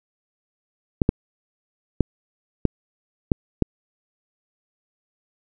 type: clicks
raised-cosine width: 3 ms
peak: -3 dBFS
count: 6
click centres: 1.018 / 1.091 / 2.007 / 2.653 / 3.318 / 3.623 s
effects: none